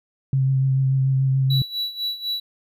sine tone with vibrato, 133.5 Hz, C3, 35 cents sharp, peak -16 dBFS, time 0.33-1.62 s, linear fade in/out 2 ms, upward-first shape triangle, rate 6.9 Hz, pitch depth 21 cents each way
triangle tone with tremolo, 3930 Hz, B7, 9 cents flat, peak -20 dBFS, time 1.5-2.4 s, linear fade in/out 5 ms, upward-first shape sine, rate 4 Hz, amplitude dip 80%
effects none

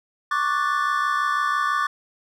triangle chord, D major seventh, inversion third, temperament equal, 1108.7 / 1174.7 / 1480 / 1760 Hz, C#6 / D6 / F#6 / A6, 0 / 0 / 0 / 0 cents, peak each -24 / -21 / -27 / -26 dBFS, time 0.31-1.87 s, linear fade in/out 5 ms, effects none

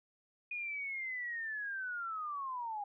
sine linear sweep, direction down, 2468 to 800 Hz, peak -37 dBFS, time 0.51-2.84 s, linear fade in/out 5 ms, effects none

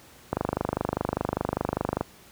click train, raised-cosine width 1 ms, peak -10 dBFS, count 43, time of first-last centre 0.33-2.01 s, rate 25 Hz, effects pink hiss -52 dBFS RMS until 2.31 s + high-pass 60 Hz 12 dB/octave

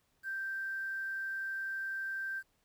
sine tone with quantisation, 1568 Hz, G6, in tune, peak -35 dBFS, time 0.23-2.43 s, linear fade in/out 50 ms, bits 10, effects pink hiss -75 dBFS RMS until 2.64 s

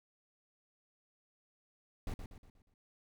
brown noise with echo, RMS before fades -38 dBFS, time 2.07-2.14 s, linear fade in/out 2 ms, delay 120 ms, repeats 5, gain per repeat -7 dB, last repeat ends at 2.74 s, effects none

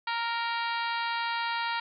harmonic tone with a mistuned harmonic, 465.3 Hz, A#4, 3 cents flat, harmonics 2 / 3 / 4 / 5 / 6 / 7 / 8 / 9 / 10, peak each -31 / -35 / -37 / -39 / -41 / -42 / -43 / -44 / -45 dBFS, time 0.07-1.8 s, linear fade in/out 5 ms, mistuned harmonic 8, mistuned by +45 cents, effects none

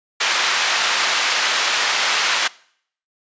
pink band-pass noise, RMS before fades -19 dBFS, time 0.2-2.48 s, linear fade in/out 10 ms, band 1200 to 5500 Hz, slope 12 dB/octave, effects noise-tail reverb RT60 0.6 s tail -22 dB re dry + resampled to 16000 Hz

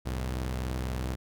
sawtooth tone pair together, 64 / 107.63 Hz, C2 / A2, -38 / -38 cents, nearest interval major sixth, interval 900 cents, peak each -27 / -35 dBFS, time 0.05-1.16 s, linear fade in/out 20 ms, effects none

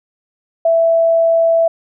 sine tone, 662 Hz, E5, 7 cents sharp, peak -9 dBFS, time 0.65-1.68 s, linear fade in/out 5 ms, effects none

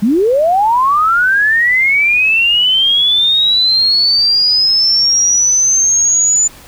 sine linear sweep, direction up, 189.8 to 7040 Hz, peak -8 dBFS, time 0.02-6.48 s, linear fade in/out 10 ms, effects pink hiss -38 dBFS RMS until 6.67 s

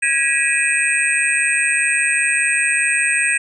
sine tone cluster, 1650 / 1926 / 2438 / 2583 / 8300 Hz, G#6 / B6 / D#7 / E7 / C9, -12 / -44 / -36 / -36 / -15 cents, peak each -21 dBFS, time 0.02-3.38 s, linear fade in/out 10 ms, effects none

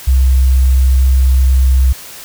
sine tone, 65 Hz, C2, 11 cents flat, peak -6 dBFS, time 0.07-1.93 s, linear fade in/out 10 ms, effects white hiss -32 dBFS RMS until 2.24 s

